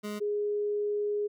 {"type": "tone pair in turn", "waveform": ["25% pulse", "sine"], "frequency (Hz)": [208.7, 414.5], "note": ["G#3", "G#4"], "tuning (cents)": [9, -3], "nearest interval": "octave", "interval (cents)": 1188, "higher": "second", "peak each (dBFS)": [-30, -27], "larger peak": "second", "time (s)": [[0.03, 0.2], [0.2, 1.28]], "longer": "second", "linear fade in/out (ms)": 20, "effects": []}